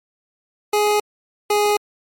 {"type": "tone pair in turn", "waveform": "25% pulse", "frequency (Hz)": [417.8, 415.2], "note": ["G#4", "G#4"], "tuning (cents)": [10, 0], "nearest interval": "unison", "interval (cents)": 10, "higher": "first", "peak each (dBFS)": -11, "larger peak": "neither", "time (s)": [[0.73, 1], [1.5, 1.77]], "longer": "neither", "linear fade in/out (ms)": 5, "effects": ["MP3 64 kbps"]}